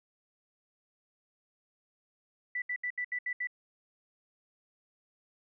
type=tone bursts; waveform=sine; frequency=1975.5 Hz; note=B6; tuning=in tune; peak=-31 dBFS; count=7; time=2.55-3.472 s; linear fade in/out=5 ms; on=70 ms; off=72 ms; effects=none